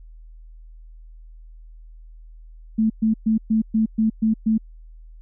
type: tone bursts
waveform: sine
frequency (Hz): 220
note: A3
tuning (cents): 0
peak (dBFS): -15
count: 8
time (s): 2.78-4.58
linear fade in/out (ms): 10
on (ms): 120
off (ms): 120
effects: added 40 Hz sine -40 dBFS peak until 5.21 s